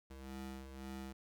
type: ring-modulated tone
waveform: 25% pulse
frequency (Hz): 133.3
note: C3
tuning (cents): +33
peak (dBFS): -39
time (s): 0.1-1.13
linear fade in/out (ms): 10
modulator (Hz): 65.7
effects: none